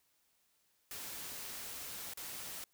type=noise with dropouts; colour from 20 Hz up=white; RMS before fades=-45 dBFS; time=0.91-2.64 s; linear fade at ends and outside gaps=1 ms; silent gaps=2.136-2.173 s; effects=white hiss -75 dBFS RMS until 2.73 s